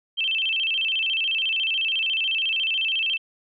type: tone with vibrato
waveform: sine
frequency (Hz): 2888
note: F#7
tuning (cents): -43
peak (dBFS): -21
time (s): 0.17-3.18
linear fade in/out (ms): 20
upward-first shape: square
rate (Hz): 14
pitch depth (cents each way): 150
effects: none